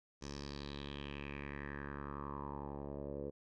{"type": "tone with low-pass filter sweep", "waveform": "10% pulse", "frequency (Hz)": 71, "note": "C#2", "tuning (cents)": 42, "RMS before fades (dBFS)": -45, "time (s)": [0.21, 3.31], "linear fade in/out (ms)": 20, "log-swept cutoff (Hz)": [6000, 490], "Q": 4.6, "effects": []}